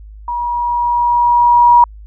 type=tone with level ramp; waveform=sine; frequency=959 Hz; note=A#5; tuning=49 cents sharp; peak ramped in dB=-17 to -3 dBFS; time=0.28-1.84 s; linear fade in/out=2 ms; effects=added 52 Hz sine -32 dBFS peak until 2.06 s